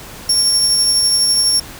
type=tone with tremolo; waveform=30% pulse; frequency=5500 Hz; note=F8; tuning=27 cents flat; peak=-6 dBFS; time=0.29-1.6 s; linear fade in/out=5 ms; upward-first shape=triangle; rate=12 Hz; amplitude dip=30%; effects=pink hiss -34 dBFS RMS until 1.79 s